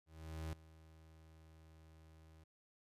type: tone with ADSR envelope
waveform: 35% pulse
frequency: 79.7 Hz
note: D#2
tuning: 42 cents sharp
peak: -39 dBFS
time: 0.06-2.44 s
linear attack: 470 ms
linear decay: 3 ms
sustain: -19 dB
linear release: 8 ms
effects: resampled to 32000 Hz

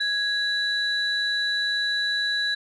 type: tone pair together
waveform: sine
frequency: 1661.2 / 3951 Hz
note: G#6 / B7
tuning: 0 / 0 cents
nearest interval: octave + minor third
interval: 1500 cents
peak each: -24 / -24 dBFS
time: 0-2.55 s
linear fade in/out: 10 ms
effects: tanh soft clip ceiling -16 dBFS

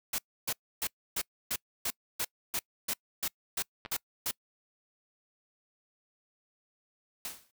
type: noise bursts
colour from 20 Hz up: white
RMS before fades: -32 dBFS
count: 13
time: 0.13-4.312 s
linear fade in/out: 5 ms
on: 54 ms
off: 290 ms
type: clicks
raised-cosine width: 0.3 ms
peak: -25 dBFS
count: 2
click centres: 3.851 / 3.86 s
type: noise with exponential decay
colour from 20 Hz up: white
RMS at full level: -35 dBFS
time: 7.25-7.51 s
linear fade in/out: 1 ms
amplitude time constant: 55 ms
effects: noise-tail reverb RT60 0.1 s tail -25 dB re dry

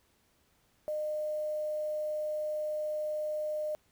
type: tone with quantisation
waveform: sine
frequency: 609 Hz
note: D#5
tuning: 37 cents flat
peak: -31 dBFS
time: 0.88-3.75 s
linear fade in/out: 0 ms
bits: 9
effects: pink hiss -70 dBFS RMS until 3.91 s

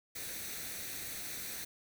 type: noise with comb filter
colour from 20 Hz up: white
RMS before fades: -42 dBFS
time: 0.15-1.65 s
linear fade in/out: 10 ms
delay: 0.49 ms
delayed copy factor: +0.55
effects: none

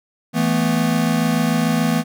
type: chord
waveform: square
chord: E suspended fourth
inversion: none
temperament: equal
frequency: 164.81 / 220 / 246.9 Hz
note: E3 / A3 / B3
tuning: 0 / 0 / 0 cents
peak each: -21 dBFS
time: 0.33-2.04 s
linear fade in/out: 50 ms
effects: none

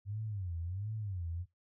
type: tone with vibrato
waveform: sine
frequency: 95.7 Hz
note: G2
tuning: 41 cents flat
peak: -36 dBFS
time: 0.05-1.46 s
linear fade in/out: 50 ms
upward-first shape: sine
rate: 1.4 Hz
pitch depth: 240 cents each way
effects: noise-tail reverb RT60 0.2 s tail -18 dB re dry

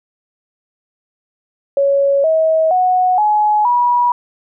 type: tone with pitch steps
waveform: sine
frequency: 557 / 639.8 / 735 / 844.3 / 969.8 Hz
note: C#5 / D#5 / F#5 / G#5 / B5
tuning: +8 / +48 / -12 / +28 / -32 cents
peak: -10 dBFS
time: 1.77-4.12 s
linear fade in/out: 2 ms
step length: 470 ms
effects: none

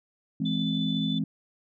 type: chord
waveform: sine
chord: E augmented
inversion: none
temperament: equal with one note detuned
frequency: 164.81 / 210.4 / 261.6 Hz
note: E3 / G#3 / B#3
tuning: 0 / +23 / 0 cents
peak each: -29 dBFS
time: 0.4-1.24 s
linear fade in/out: 5 ms
type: tone with tremolo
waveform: sine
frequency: 3504 Hz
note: A7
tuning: 8 cents flat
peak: -31 dBFS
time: 0.45-1.19 s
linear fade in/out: 10 ms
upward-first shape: sine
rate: 14 Hz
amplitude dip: 25%
effects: tanh soft clip ceiling -15 dBFS

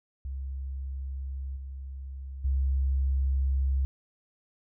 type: tone with level steps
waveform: sine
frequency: 67.1 Hz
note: C2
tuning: 44 cents sharp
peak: -32 / -36 / -23 dBFS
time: 0.25-3.85 s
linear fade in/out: 0 ms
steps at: 1.56 / 2.44 s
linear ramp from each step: 10 ms
effects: none

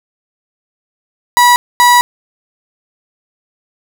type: tone bursts at uneven times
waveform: 35% pulse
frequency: 973 Hz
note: B5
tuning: 26 cents flat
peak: -3 dBFS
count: 2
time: 1.37-1.56 / 1.8-2.01 s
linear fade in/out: 0 ms
effects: none

